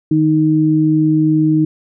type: tone pair together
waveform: sine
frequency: 154.42 / 311.8 Hz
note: D#3 / D#4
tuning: -13 / +4 cents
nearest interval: octave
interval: 1217 cents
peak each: -15 / -11 dBFS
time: 0.11-1.65 s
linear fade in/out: 5 ms
effects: none